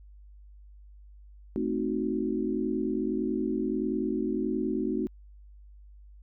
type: chord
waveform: sine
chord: A diminished seventh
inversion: none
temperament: equal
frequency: 220 / 261.6 / 311.1 / 370 Hz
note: A3 / C4 / Eb4 / Gb4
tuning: 0 / 0 / 0 / 0 cents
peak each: -32 dBFS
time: 1.56-5.07 s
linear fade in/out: 0 ms
effects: added 50 Hz sine -48 dBFS peak until 6.22 s